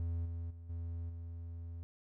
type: tone with level steps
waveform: triangle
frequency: 84.3 Hz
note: E2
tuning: 39 cents sharp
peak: -32 / -36 / -45 / -36 / -40 dBFS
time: 0-1.83 s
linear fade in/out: 0 ms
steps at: 0.25 / 0.5 / 0.69 / 1.09 s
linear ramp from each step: 10 ms
effects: none